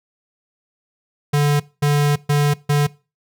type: tone bursts at uneven times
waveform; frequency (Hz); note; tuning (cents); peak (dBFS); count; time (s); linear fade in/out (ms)
square; 145.7; D3; -13; -14; 4; 1.33-1.6 / 1.82-2.16 / 2.29-2.54 / 2.69-2.87; 10
effects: noise-tail reverb RT60 0.3 s tail -21 dB re dry